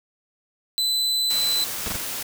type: tone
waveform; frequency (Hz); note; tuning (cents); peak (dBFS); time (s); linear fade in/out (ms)
40% pulse; 4015; B7; +28; -19; 0.78-1.64; 0
type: noise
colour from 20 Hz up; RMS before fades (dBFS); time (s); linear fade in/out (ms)
white; -30; 1.3-2.23; 5
type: noise bursts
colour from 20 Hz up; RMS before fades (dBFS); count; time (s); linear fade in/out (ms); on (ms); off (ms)
pink; -29; 3; 1.86-1.965; 0; 21; 21
effects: none